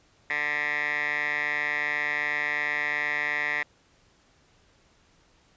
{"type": "tone with band-pass filter", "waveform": "10% pulse", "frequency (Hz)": 148.1, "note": "D3", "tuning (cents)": 15, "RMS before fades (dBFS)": -28, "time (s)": [0.3, 3.63], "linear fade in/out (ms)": 2, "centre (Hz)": 1900, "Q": 7.5, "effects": ["pink hiss -62 dBFS RMS until 5.56 s", "resampled to 16000 Hz"]}